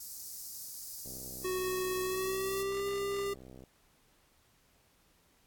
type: high-pass noise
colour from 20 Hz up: white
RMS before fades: -44 dBFS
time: 0-2.63 s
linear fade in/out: 5 ms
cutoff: 4700 Hz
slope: 48 dB/octave
type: click train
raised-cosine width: 2 ms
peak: -38 dBFS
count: 167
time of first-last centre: 1.06-3.638 s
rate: 64.4 Hz
type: tone with pitch glide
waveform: square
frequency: 370 to 398.9 Hz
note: F#4 to G4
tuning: 0 to +30 cents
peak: -33 dBFS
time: 1.44-3.34 s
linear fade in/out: 10 ms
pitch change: +130 cents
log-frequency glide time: 2.02-2.85 s
effects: pink hiss -68 dBFS RMS until 5.46 s + AAC 64 kbps